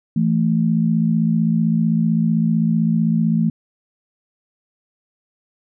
sine tone pair together, 166.24 / 221.9 Hz, E3 / A3, +15 / +15 cents, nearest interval perfect fourth, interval 500 cents, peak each -17 / -17 dBFS, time 0.16-3.5 s, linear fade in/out 5 ms, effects none

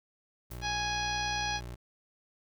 25% pulse tone, 60.6 Hz, B1, 32 cents flat, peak -36 dBFS, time 0.5-1.76 s, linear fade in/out 20 ms
blue noise with exponential decay, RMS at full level -46 dBFS, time 0.51-0.69 s, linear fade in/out 2 ms, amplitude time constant 37 ms
harmonic tone, 830.6 Hz, G#5, in tune, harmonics 1 / 2 / 3 / 4 / 5 / 6 / 7, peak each -34 / -37 / -39 / -40 / -41 / -42 / -42 dBFS, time 0.61-1.61 s, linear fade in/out 50 ms
effects none

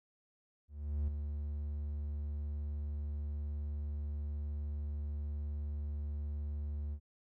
triangle tone with ADSR envelope, 73.42 Hz, D2, in tune, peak -28 dBFS, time 0.68-7 s, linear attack 400 ms, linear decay 4 ms, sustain -6 dB, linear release 72 ms, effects none

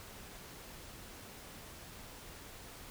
silence, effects pink hiss -51 dBFS RMS until 2.9 s

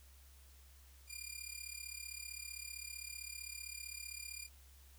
10% pulse tone with amplitude modulation, 2400 Hz, D7, 37 cents sharp, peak -33 dBFS, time 1.07-4.49 s, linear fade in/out 50 ms, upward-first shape sine, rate 35.5 Hz, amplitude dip 80%, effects added 67 Hz sine -59 dBFS peak until 4.98 s + white hiss -66 dBFS RMS until 4.98 s

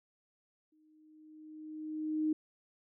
sine tone with exponential growth, 309.7 Hz, D#4, 8 cents flat, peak -27 dBFS, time 0.72-2.33 s, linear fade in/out 5 ms, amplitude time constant 350 ms, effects none

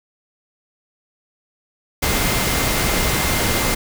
sine tone in noise, 2093 Hz, C7, in tune, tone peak -29 dBFS, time 2.02-3.75 s, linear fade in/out 10 ms, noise pink, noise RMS -19 dBFS, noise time 2.02-3.75 s, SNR -13 dB, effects none

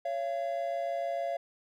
triangle tone pair together, 556.4 / 683 Hz, C#5 / F5, +6 / -39 cents, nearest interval major third, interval 355 cents, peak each -33 / -30 dBFS, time 0.05-1.37 s, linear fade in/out 5 ms, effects none

